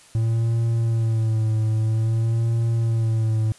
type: tone with vibrato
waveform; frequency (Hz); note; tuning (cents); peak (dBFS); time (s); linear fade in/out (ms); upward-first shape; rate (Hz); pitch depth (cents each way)
triangle; 112.4; A2; +37; -16; 0.15-3.52; 0; sine; 0.51; 46
effects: white hiss -50 dBFS RMS until 3.58 s + resampled to 24000 Hz